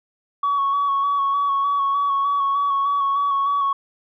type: tone with vibrato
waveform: sine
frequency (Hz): 1120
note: C#6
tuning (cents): +18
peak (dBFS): -16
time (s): 0.43-3.73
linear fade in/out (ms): 5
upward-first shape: square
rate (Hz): 3.3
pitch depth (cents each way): 21
effects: tanh soft clip ceiling -14 dBFS